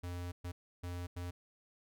square tone bursts at uneven times, 88.3 Hz, F2, 20 cents sharp, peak -40 dBFS, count 4, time 0.03-0.32 / 0.44-0.52 / 0.83-1.07 / 1.16-1.31 s, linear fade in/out 10 ms, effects none

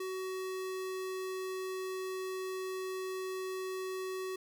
square tone, 375.4 Hz, F#4, 25 cents sharp, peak -37 dBFS, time 0-4.36 s, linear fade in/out 5 ms, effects none

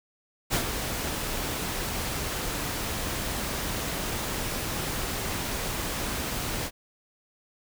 pink noise with ADSR envelope, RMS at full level -24 dBFS, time 0.5-6.71 s, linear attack 39 ms, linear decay 92 ms, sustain -7 dB, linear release 54 ms, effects none

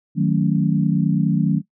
sine chord, D# half-diminished seventh, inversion none, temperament equal, 155.56 / 185 / 220 / 277.2 Hz, D#3 / F#3 / A3 / C#4, 0 / 0 / 0 / 0 cents, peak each -19 / -19 / -22 / -24 dBFS, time 0.15-1.62 s, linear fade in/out 50 ms, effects noise-tail reverb RT60 0.1 s tail -19 dB re dry

